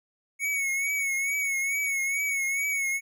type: tone with vibrato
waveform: square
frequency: 2217 Hz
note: C#7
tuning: in tune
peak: -26 dBFS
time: 0.39-3.01 s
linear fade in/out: 50 ms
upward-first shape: triangle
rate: 2.3 Hz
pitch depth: 60 cents each way
effects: none